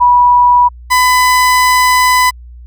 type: tone pair in turn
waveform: sine / 30% pulse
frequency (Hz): 977 / 1002.7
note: B5 / B5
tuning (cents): -19 / +26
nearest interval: unison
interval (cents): 45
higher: second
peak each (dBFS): -4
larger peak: neither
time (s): 0-0.69 / 0.9-2.31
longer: second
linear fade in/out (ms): 20
effects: added 60 Hz sine -30 dBFS peak until 2.66 s